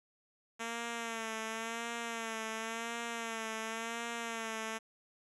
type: tone with vibrato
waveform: 5% pulse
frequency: 227.6 Hz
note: A#3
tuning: 41 cents flat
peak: -26 dBFS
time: 0.59-4.79 s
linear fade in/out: 20 ms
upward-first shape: sine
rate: 0.93 Hz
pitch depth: 50 cents each way
effects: resampled to 24000 Hz + 11-bit